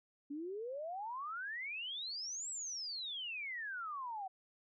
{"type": "exponential two-way sweep", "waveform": "sine", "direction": "up then down", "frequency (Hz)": [277.2, 7900, 742], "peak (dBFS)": -40, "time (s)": [0.3, 4.28], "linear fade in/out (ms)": 10, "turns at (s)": 2.5, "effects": []}